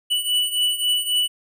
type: beating tone pair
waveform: square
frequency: 2960 / 2963.7 Hz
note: F#7 / F#7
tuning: 0 / +2 cents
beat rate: 3.7 Hz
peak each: -21 / -25 dBFS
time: 0.1-1.28 s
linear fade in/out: 20 ms
effects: none

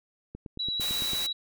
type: click train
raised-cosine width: 3 ms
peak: -26 dBFS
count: 8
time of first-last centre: 0.35-1.134 s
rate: 8.93 Hz
type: tone with vibrato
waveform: sine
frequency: 3900 Hz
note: B7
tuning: 23 cents flat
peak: -28 dBFS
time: 0.59-1.33 s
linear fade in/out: 10 ms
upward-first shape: sine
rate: 11 Hz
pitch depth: 15 cents each way
type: noise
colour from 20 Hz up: white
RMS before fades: -35 dBFS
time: 0.8-1.27 s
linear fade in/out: 10 ms
effects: none

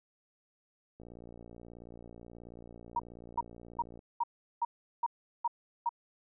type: click train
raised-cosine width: 2 ms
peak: -37 dBFS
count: 176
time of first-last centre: 1-3.991 s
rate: 58.5 Hz
type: tone bursts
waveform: sine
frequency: 943 Hz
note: A#5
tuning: 20 cents sharp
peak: -27 dBFS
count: 8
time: 2.96-5.892 s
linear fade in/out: 5 ms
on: 34 ms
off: 380 ms
effects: none

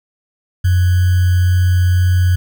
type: tone with sample-and-hold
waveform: sine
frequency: 90.2 Hz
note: F#2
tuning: 44 cents flat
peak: -9 dBFS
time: 0.64-2.36 s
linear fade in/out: 10 ms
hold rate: 1575 Hz
effects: none

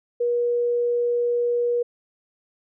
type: tone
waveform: sine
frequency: 480 Hz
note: B4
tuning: 49 cents flat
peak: -19 dBFS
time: 0.2-1.83 s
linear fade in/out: 10 ms
effects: none

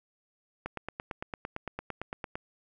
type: click train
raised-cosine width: 0.5 ms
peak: -20 dBFS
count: 16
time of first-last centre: 0.66-2.355 s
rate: 8.85 Hz
effects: none

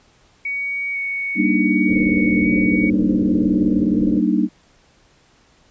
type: tone with vibrato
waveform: sine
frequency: 2238 Hz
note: C#7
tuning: 16 cents sharp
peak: -21 dBFS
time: 0.45-2.9 s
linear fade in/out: 5 ms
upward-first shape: square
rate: 1 Hz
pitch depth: 9 cents each way
type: chord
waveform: sine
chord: Eb major seventh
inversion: first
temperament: just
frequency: 194.45 / 233.3 / 291.7 / 311.1 Hz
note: G3 / Bb3 / D4 / Eb4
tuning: -14 / +2 / -12 / 0 cents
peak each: -20 dBFS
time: 1.35-4.49 s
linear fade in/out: 50 ms
type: low-pass noise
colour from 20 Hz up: white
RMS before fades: -28 dBFS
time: 1.86-4.22 s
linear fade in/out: 50 ms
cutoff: 540 Hz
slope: 96 dB/octave
effects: pink hiss -55 dBFS RMS until 5.7 s + resampled to 16000 Hz

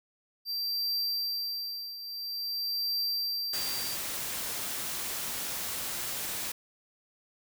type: tone with tremolo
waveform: square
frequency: 4703 Hz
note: D8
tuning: 2 cents sharp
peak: -28 dBFS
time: 0.45-3.98 s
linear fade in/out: 50 ms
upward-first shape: triangle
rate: 0.49 Hz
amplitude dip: 75%
type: noise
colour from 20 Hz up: white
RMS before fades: -35 dBFS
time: 3.53-6.52 s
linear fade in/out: 5 ms
effects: none

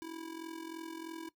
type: tone with amplitude modulation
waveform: square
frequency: 327.1 Hz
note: E4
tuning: 13 cents flat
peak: -39 dBFS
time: 0.02-1.29 s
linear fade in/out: 0 ms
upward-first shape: sine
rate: 43.1 Hz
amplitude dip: 75%
effects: noise-tail reverb RT60 0.1 s tail -17 dB re dry

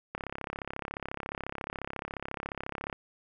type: click train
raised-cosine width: 0.5 ms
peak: -20 dBFS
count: 96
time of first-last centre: 0.15-2.928 s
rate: 34.2 Hz
effects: none

